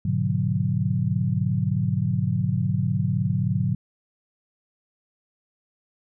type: chord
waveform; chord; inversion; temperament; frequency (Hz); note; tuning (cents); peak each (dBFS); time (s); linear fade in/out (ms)
sine; G# half-diminished seventh; none; equal with one note detuned; 103.83 / 123.47 / 146.83 / 182.77; G#2 / B2 / D3 / F#3; 0 / 0 / 0 / -21; -26; 0.05-3.75; 5
effects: none